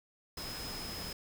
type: tone in noise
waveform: sine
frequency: 5100 Hz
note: D#8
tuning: 42 cents sharp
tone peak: -43 dBFS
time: 0.37-1.13 s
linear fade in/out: 5 ms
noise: pink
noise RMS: -43 dBFS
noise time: 0.37-1.13 s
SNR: -3 dB
effects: none